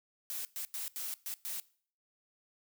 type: noise bursts at uneven times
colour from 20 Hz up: blue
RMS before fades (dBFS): -39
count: 6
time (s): 0.3-0.45 / 0.56-0.65 / 0.74-0.88 / 0.96-1.14 / 1.26-1.34 / 1.45-1.6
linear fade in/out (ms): 0
effects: noise-tail reverb RT60 0.5 s tail -21 dB re dry